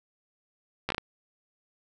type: slowing click train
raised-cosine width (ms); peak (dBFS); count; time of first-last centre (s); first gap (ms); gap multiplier
0.3; -13; 5; 0.89-0.981; 13; 1.39
effects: none